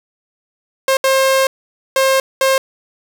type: tone bursts at uneven times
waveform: sawtooth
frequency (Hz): 533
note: C5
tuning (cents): +32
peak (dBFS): -7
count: 4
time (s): 0.88-0.97 / 1.04-1.47 / 1.96-2.2 / 2.41-2.58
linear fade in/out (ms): 2
effects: none